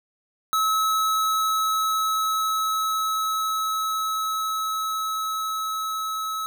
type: tone with level ramp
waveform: square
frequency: 1293 Hz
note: E6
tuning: 34 cents flat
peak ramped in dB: -20 to -27 dBFS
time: 0.53-6.46 s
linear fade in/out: 0 ms
effects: none